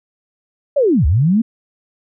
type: linear two-way sweep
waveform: sine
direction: down then up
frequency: 600 to 63.1 to 237.2 Hz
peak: -10 dBFS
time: 0.76-1.42 s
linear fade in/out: 10 ms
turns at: 1.06 s
effects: none